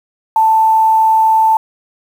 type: tone with quantisation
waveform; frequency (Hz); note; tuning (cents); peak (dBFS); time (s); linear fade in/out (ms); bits
sine; 884; A5; +8; -7; 0.36-1.57; 2; 6
effects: none